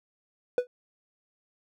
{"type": "tone with exponential decay", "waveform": "triangle", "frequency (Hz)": 493.9, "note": "B4", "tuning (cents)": 0, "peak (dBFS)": -15, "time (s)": [0.58, 0.67], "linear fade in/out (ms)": 1, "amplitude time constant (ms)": 19, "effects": []}